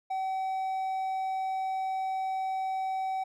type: tone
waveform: triangle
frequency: 762 Hz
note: G5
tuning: 49 cents flat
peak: -27 dBFS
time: 0.1-3.24 s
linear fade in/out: 10 ms
effects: none